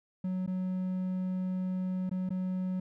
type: tone with dropouts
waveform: triangle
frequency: 185 Hz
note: F#3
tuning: in tune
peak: -28 dBFS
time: 0.24-2.8 s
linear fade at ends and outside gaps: 5 ms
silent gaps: 0.464-0.475 / 2.095-2.112 / 2.292-2.304 s
effects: none